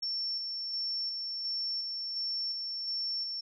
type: tone with tremolo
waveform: sine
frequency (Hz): 5430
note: F8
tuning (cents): -50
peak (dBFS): -31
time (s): 0.02-3.41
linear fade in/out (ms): 10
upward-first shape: square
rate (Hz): 1.4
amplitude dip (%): 30
effects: none